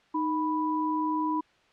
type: tone pair together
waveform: sine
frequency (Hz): 309.7 / 987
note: D#4 / B5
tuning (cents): -8 / -1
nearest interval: octave + minor sixth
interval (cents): 2007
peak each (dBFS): -28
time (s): 0.14-1.41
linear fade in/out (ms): 10
effects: white hiss -62 dBFS RMS until 1.72 s + low-pass 3000 Hz 12 dB/octave